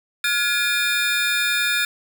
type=tone cluster; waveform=square; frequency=1420 / 1689 / 2411 / 3643 Hz; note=F6 / G#6 / D7 / A#7; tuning=+28 / +29 / +45 / -41 cents; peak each=-25 dBFS; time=0.24-1.85 s; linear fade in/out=2 ms; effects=none